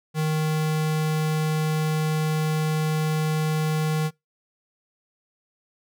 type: tone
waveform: square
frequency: 155.6 Hz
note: D#3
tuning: in tune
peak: -22 dBFS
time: 0.14-4.11 s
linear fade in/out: 50 ms
effects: noise-tail reverb RT60 0.2 s tail -24 dB re dry